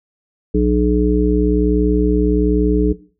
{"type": "harmonic tone", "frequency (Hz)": 60.6, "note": "B1", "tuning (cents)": -32, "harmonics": [1, 3, 5, 7], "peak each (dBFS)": [-17, -17, -17, -17], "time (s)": [0.54, 2.93], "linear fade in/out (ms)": 10, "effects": ["noise-tail reverb RT60 0.4 s tail -18 dB re dry"]}